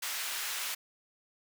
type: high-pass noise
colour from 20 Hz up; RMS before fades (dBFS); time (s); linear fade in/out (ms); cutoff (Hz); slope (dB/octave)
pink; -36; 0.02-0.75; 10; 1500; 12
effects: none